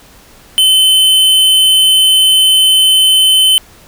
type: tone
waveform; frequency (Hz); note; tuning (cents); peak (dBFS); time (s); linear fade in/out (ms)
square; 3056; G7; -45; -6; 0.58-3.58; 0
effects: pink hiss -41 dBFS RMS until 3.87 s